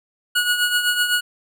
25% pulse tone with tremolo, 1455 Hz, F#6, 29 cents flat, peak -11 dBFS, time 0.35-1.21 s, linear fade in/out 10 ms, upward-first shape triangle, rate 7.9 Hz, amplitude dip 65%, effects none

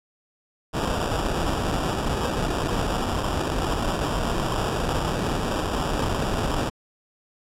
pink noise with sample-and-hold, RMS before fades -25 dBFS, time 0.73-6.7 s, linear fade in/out 20 ms, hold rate 2100 Hz, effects low-pass 10000 Hz 12 dB/octave

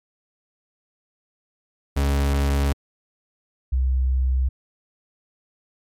40% pulse / sine tone pair in turn, 70 / 64.56 Hz, C#2 / C2, +18 / -23 cents, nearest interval minor second, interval 141 cents, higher first, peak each -17 dBFS, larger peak neither, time 1.96-2.73 / 3.72-4.49 s, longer neither, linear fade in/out 10 ms, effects MP3 96 kbps

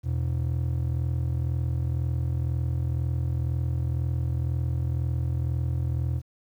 triangle ring-modulated tone, 103.83 Hz, G#2, in tune, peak -19 dBFS, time 0.03-6.22 s, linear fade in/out 50 ms, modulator 21 Hz, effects 10-bit

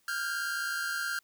45% pulse tone cluster, 1398 / 1556 / 1615 Hz, F6 / G6 / G#6, +1 / -13 / -49 cents, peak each -34 / -37 / -37 dBFS, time 0.08-1.19 s, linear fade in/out 2 ms, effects white hiss -70 dBFS RMS until 1.23 s

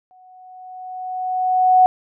sine tone with exponential growth, 740 Hz, F#5, in tune, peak -7 dBFS, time 0.11-1.86 s, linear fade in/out 0 ms, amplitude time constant 380 ms, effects none

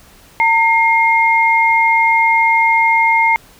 sine tone pair together, 913 / 2129 Hz, A#5 / C7, -36 / +30 cents, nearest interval octave + minor third, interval 1466 cents, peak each -12 dBFS, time 0.4-3.36 s, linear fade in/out 0 ms, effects pink hiss -45 dBFS RMS until 3.59 s

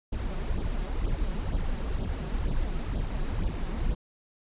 brown noise with flanger, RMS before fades -29 dBFS, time 0.12-3.95 s, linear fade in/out 10 ms, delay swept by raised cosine 0.22 to 5.52 ms, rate 2.1 Hz, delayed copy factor +0.7, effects resampled to 8000 Hz

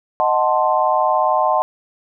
sine chord, D# diminished seventh, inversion none, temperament equal, 622.3 / 740 / 880 / 1046.5 Hz, D#5 / F#5 / A5 / C6, 0 / 0 / 0 / 0 cents, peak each -19 dBFS, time 0.2-1.62 s, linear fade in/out 0 ms, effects none

